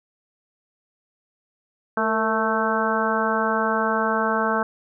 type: harmonic tone with a mistuned harmonic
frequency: 220 Hz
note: A3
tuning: in tune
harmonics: 1 / 2 / 3 / 4 / 5 / 6 / 7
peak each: -27 / -27 / -27 / -27 / -27 / -27 / -27 dBFS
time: 1.97-4.63 s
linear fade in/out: 2 ms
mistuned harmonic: 2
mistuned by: +51 cents
effects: none